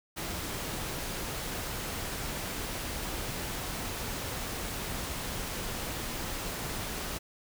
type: noise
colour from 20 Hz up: pink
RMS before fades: -36 dBFS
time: 0.16-7.19 s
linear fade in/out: 20 ms
effects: none